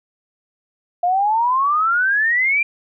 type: exponential sweep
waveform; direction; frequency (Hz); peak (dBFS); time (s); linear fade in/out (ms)
sine; up; 693 to 2402; -14; 1.03-2.63; 5
effects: none